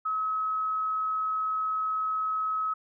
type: tone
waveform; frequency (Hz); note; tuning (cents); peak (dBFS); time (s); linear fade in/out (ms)
sine; 1282; E6; -49; -26; 0.05-2.74; 10
effects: none